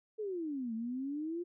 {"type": "exponential two-way sweep", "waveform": "sine", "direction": "down then up", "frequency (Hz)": [444.9, 220, 356.3], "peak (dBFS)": -35, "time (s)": [0.18, 1.44], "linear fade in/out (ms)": 20, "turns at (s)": 0.74, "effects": []}